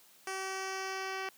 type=tone with low-pass filter sweep; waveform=10% pulse; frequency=382.3 Hz; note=G4; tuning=43 cents flat; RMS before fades=-38 dBFS; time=0.27-1.29 s; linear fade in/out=2 ms; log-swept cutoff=8800 to 4000 Hz; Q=1.5; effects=white hiss -61 dBFS RMS until 1.37 s + high-pass 150 Hz 12 dB/octave